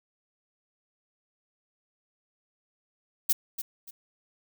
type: noise with echo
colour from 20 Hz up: violet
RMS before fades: -22 dBFS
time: 3.29-3.33 s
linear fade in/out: 10 ms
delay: 290 ms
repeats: 2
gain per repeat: -11 dB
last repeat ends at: 3.91 s
effects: none